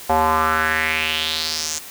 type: tone with band-pass filter sweep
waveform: square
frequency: 79 Hz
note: D#2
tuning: 27 cents sharp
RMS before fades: -20 dBFS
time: 0.09-1.79 s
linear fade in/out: 10 ms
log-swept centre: 770 to 6900 Hz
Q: 3.8
effects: white hiss -37 dBFS RMS until 1.9 s